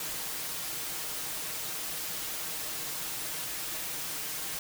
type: noise with comb filter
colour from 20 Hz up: white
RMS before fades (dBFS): -36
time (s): 0-4.59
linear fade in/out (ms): 2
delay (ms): 6.4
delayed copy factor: +0.5
effects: none

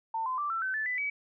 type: tone with pitch steps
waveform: sine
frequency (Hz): 899 / 1026.7 / 1172.6 / 1339.2 / 1529.5 / 1746.8 / 1995 / 2278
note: A5 / C6 / D6 / E6 / G6 / A6 / B6 / C#7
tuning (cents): +37 / -33 / -3 / +27 / -43 / -13 / +17 / +47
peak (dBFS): -29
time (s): 0.14-1.1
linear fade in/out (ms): 5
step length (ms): 120
effects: none

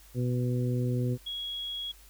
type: harmonic tone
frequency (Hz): 123.8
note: B2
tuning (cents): +5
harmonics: 1 / 2 / 3 / 4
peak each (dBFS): -27 / -33 / -37 / -39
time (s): 0.14-1.18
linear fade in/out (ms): 50
type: tone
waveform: sine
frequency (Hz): 3322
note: G#7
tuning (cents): 0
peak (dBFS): -33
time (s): 1.26-1.92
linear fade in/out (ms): 10
effects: added 50 Hz sine -54 dBFS peak until 2.09 s + white hiss -57 dBFS RMS until 2.09 s

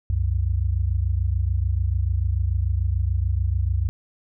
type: tone pair together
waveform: sine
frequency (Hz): 65.65 / 92.5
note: C2 / F#2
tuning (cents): +6 / 0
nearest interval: tritone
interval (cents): 594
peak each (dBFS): -22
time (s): 0.1-3.89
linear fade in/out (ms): 0
effects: none

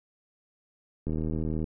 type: click train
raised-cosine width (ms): 3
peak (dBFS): -19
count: 46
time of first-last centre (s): 1.07-1.642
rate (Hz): 78.7
effects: none

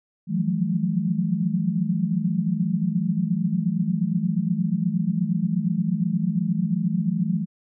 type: tone cluster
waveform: sine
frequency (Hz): 162.1 / 176.2 / 184.7 / 213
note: E3 / F3 / F#3 / G#3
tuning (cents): -29 / +16 / -3 / +44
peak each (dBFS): -26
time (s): 0.27-7.46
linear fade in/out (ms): 50
effects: none

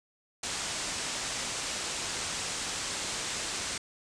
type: low-pass noise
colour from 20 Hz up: white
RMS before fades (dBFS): -35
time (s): 0.43-3.78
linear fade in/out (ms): 5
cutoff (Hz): 8600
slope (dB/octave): 48
effects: none

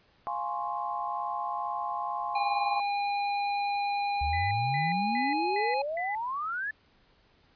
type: chord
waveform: sine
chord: Db major seventh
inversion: first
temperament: equal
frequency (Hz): 698.5 / 830.6 / 1046.5 / 1108.7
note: F5 / Ab5 / C6 / Db6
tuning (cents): 0 / 0 / 0 / 0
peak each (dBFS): -37 / -34 / -34 / -40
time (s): 0.27-2.8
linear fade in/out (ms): 0
type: tone with pitch glide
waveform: square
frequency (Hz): 811 to 832.8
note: G#5 to G#5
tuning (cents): -41 to +5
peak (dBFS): -28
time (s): 2.35-5.82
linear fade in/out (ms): 5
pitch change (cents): +46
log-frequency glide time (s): 4.89-5.38
type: exponential sweep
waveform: sine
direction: up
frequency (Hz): 70 to 1760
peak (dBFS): -30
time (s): 4.21-6.71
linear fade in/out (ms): 5
type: tone bursts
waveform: sine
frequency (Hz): 2000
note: B6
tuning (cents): +21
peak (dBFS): -33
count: 5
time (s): 4.33-6.15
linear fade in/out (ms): 2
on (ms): 180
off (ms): 230
effects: pink hiss -64 dBFS RMS until 7.55 s + resampled to 11025 Hz

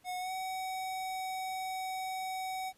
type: tone with pitch glide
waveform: square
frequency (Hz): 730 to 753.6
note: F#5 to F#5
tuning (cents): -24 to +32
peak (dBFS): -36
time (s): 0.04-2.73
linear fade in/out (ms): 50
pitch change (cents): +56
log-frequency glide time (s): 0.19-0.32
effects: pink hiss -67 dBFS RMS until 2.77 s + resampled to 32000 Hz

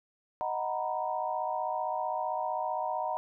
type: chord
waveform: sine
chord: B major seventh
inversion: first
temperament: equal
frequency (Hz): 622.3 / 740 / 932.3 / 987.8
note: D#5 / F#5 / A#5 / B5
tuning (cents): 0 / 0 / 0 / 0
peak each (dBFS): -36 / -34 / -34 / -39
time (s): 0.41-3.17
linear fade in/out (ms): 0
effects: none

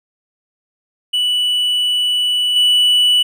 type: tone with level steps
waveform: triangle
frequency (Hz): 2960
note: F#7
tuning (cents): 0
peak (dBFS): -12 / -8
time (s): 1.13-3.23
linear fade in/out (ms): 10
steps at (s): 2.56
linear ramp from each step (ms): 2
effects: none

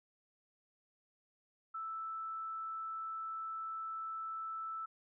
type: tone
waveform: sine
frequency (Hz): 1318.5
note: E6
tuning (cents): 0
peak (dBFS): -39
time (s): 1.74-4.86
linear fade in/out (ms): 10
effects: none

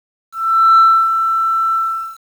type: tone with ADSR envelope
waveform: sine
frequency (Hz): 1334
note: E6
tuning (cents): +20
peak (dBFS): -3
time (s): 0.32-2.18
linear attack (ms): 460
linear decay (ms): 300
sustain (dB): -9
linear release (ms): 430
effects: tanh soft clip ceiling -3 dBFS + 7-bit

